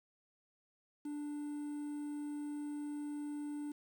triangle tone with quantisation, 293.8 Hz, D4, 1 cent sharp, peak -37 dBFS, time 1.05-3.72 s, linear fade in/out 5 ms, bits 10, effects none

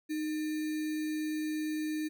sine tone with sample-and-hold, 308.7 Hz, D#4, 14 cents flat, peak -31 dBFS, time 0.09-2.09 s, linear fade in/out 20 ms, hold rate 2100 Hz, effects none

